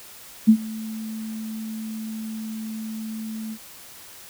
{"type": "tone with ADSR envelope", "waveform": "sine", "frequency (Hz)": 220, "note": "A3", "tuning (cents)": 0, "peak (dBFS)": -7, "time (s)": [0.47, 3.58], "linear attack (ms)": 22, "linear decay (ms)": 75, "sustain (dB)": -22, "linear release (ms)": 59, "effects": ["white hiss -44 dBFS RMS until 4.29 s"]}